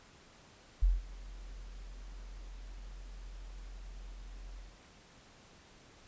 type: tone with ADSR envelope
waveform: sine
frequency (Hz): 43.65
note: F1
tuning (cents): 0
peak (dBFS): -21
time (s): 0.82-4.78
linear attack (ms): 12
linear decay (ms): 180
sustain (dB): -23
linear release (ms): 200
effects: pink hiss -59 dBFS RMS until 6.07 s + resampled to 16000 Hz